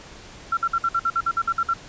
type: tone bursts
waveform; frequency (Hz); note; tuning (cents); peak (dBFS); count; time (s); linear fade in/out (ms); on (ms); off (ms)
sine; 1359; F6; -48; -18; 12; 0.52-1.737; 5; 51; 55
effects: pink hiss -43 dBFS RMS until 1.88 s + resampled to 16000 Hz